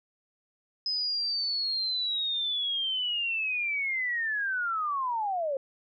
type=linear sweep; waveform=sine; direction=down; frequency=5080 to 523.3 Hz; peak=-27 dBFS; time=0.86-5.57 s; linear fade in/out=2 ms; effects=none